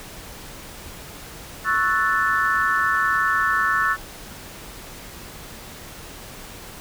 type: chord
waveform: sine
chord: F# minor seventh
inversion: second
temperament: equal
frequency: 1108.7 / 1318.5 / 1480 / 1760 Hz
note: C#6 / E6 / F#6 / A6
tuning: 0 / 0 / 0 / 0 cents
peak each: -24 / -23 / -24 / -22 dBFS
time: 1.64-3.97 s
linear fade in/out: 50 ms
effects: pink hiss -39 dBFS RMS until 6.8 s